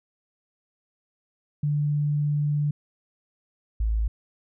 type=tone pair in turn; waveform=sine; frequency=147.2 / 54.54 Hz; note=D3 / A1; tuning=+4 / -15 cents; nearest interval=octave + perfect fourth; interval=1719 cents; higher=first; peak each=-21 dBFS; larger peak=neither; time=1.63-2.71 / 3.8-4.08 s; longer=first; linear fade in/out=5 ms; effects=none